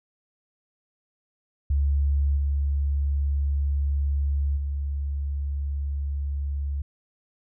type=tone with level steps; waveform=sine; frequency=70.6 Hz; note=C#2; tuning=32 cents sharp; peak=-19 / -21 / -25 dBFS; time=1.7-6.82 s; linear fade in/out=5 ms; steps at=2.36 / 4.56 s; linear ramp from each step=20 ms; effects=none